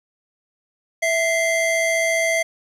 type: tone pair together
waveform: square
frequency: 656.4 / 2084 Hz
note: E5 / C7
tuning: -8 / -7 cents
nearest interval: octave + minor sixth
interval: 2001 cents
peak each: -21 dBFS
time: 1.02-2.43 s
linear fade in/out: 10 ms
effects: low-pass 11000 Hz 12 dB/octave + 9-bit